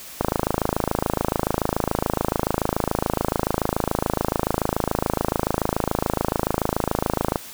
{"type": "click train", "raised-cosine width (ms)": 1, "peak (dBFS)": -5, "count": 194, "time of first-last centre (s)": [0.21, 7.358], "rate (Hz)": 27, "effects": ["white hiss -39 dBFS RMS until 7.53 s"]}